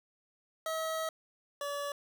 25% pulse tone pair in turn, 642 / 572 Hz, E5 / D5, -46 / -46 cents, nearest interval major second, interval 200 cents, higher first, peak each -29 / -31 dBFS, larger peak first, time 0.66-1.09 / 1.61-1.92 s, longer first, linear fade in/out 2 ms, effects none

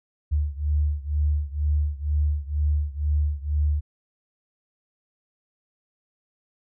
sine beating tone pair, 73.42 / 75.52 Hz, D2 / D2, 0 / +49 cents, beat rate 2.1 Hz, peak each -23 / -25 dBFS, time 0.31-3.81 s, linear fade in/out 20 ms, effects none

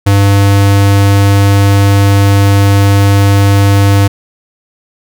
square tone, 99.7 Hz, G2, 30 cents sharp, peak -5 dBFS, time 0.06-4.08 s, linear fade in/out 10 ms, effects none

